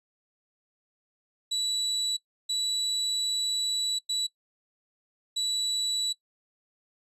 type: tone bursts at uneven times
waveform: 35% pulse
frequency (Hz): 3935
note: B7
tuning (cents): -7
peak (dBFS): -24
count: 4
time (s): 1.51-2.17 / 2.49-3.99 / 4.09-4.27 / 5.36-6.13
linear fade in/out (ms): 10
effects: noise-tail reverb RT60 0.1 s tail -20 dB re dry + resampled to 32000 Hz